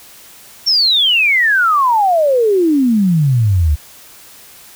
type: exponential sweep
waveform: sine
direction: down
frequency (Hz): 5588 to 70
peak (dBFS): -9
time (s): 0.66-3.76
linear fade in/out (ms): 20
effects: white hiss -40 dBFS RMS until 4.75 s